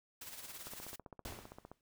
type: noise with tremolo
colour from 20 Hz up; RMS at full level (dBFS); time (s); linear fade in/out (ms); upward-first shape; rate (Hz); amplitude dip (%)
white; -47; 0.21-0.96; 5; sine; 18; 55
type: click train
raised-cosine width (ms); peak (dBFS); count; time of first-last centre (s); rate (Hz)
1; -35; 17; 0.67-1.716; 15.3
type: noise with exponential decay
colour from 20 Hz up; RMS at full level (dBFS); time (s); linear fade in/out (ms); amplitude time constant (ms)
pink; -44; 1.25-1.81; 2; 120
effects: noise-tail reverb RT60 0.1 s tail -23 dB re dry